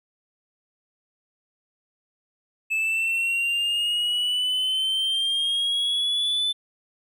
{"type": "exponential sweep", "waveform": "triangle", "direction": "up", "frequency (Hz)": [2612, 3520], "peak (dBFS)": -20, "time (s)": [2.7, 6.53], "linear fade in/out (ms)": 20, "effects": []}